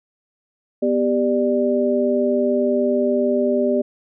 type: tone cluster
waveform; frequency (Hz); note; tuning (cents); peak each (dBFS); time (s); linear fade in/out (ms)
sine; 246.8 / 396.5 / 593; B3 / G4 / D5; -1 / +20 / +17; -20; 0.82-3.82; 10
effects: none